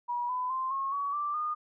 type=tone with pitch steps; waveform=sine; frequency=965 / 1003.7 / 1043.9 / 1085.7 / 1129.2 / 1174.4 / 1221.5 Hz; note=B5 / B5 / C6 / C#6 / C#6 / D6 / D#6; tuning=-40 / +28 / -4 / -36 / +32 / 0 / -32 cents; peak=-29 dBFS; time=0.08-1.55 s; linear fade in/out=20 ms; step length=210 ms; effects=none